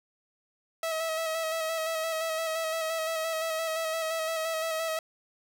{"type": "tone with vibrato", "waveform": "sawtooth", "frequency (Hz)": 645, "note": "E5", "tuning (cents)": -38, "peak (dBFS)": -25, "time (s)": [0.83, 4.99], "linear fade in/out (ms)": 2, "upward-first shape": "square", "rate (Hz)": 5.8, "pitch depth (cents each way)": 23, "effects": []}